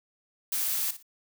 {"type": "noise with echo", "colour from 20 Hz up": "blue", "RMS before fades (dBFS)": -29, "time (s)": [0.52, 0.91], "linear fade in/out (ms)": 5, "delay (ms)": 59, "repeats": 2, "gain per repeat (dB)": -13, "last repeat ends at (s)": 1.028, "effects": []}